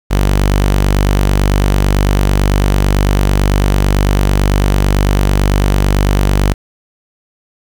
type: tone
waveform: sawtooth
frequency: 49 Hz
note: G1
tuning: in tune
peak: -5 dBFS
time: 0.1-6.54 s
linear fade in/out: 20 ms
effects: 7-bit